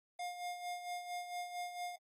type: tone with tremolo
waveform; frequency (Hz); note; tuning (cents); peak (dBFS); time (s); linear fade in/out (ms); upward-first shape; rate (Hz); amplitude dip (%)
square; 710; F5; +28; -39; 0.19-1.96; 5; sine; 4.4; 60
effects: AAC 32 kbps